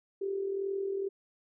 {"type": "tone with amplitude modulation", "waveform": "sine", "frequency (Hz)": 392, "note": "G4", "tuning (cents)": 0, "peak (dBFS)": -28, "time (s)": [0.21, 1.09], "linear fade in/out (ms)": 10, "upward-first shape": "sine", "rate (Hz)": 42.1, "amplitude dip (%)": 55, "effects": []}